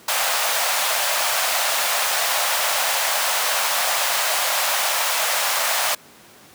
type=high-pass noise; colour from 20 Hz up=pink; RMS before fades=-21 dBFS; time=0.08-5.95 s; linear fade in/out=5 ms; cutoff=580 Hz; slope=48 dB/octave; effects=pink hiss -47 dBFS RMS until 6.54 s + high-pass 150 Hz 12 dB/octave